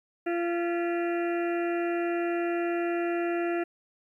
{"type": "harmonic tone with a mistuned harmonic", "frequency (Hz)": 343.7, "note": "F4", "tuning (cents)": -28, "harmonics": [1, 2, 4, 5, 6, 7, 8], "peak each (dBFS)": [-27, -33, -39, -41, -43, -44, -45], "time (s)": [0.26, 3.64], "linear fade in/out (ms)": 10, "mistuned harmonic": 6, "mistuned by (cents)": -83, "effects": ["11-bit"]}